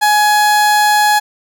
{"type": "tone", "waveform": "30% pulse", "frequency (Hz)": 840, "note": "G#5", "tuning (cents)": 19, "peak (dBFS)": -6, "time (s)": [0.01, 1.2], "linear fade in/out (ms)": 20, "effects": []}